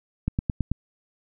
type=click train; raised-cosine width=5 ms; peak=-11 dBFS; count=5; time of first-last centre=0.28-0.716 s; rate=9.17 Hz; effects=none